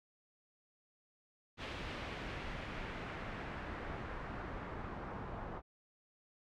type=noise with low-pass filter sweep; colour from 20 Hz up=pink; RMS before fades=-44 dBFS; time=1.57-5.62 s; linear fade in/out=50 ms; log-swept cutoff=3100 to 1100 Hz; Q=1.2; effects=none